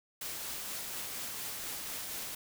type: noise with tremolo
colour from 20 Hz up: white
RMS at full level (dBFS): -39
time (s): 0.21-2.35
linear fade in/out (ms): 5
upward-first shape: triangle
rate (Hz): 4.2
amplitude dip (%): 25
effects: none